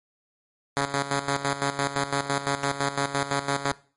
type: tone with tremolo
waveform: 5% pulse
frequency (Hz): 140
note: C#3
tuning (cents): +18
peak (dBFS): -11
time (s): 0.77-3.72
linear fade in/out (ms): 0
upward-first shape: square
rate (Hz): 5.9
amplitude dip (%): 70
effects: noise-tail reverb RT60 0.4 s tail -19 dB re dry + MP3 48 kbps